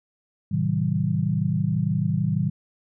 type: chord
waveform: sine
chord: A diminished seventh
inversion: none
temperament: just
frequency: 110 / 132 / 158.4 / 190.08 Hz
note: A2 / C3 / Eb3 / Gb3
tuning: 0 / +16 / +31 / +47 cents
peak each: -27 / -28 / -24 / -26 dBFS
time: 0.51-2.5 s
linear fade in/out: 10 ms
effects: none